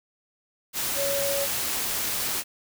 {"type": "tone in noise", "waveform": "sine", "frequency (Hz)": 560, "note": "C#5", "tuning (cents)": 18, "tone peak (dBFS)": -26, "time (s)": [0.95, 1.48], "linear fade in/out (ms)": 50, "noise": "white", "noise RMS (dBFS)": -28, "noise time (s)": [0.73, 2.44], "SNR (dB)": -1, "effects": []}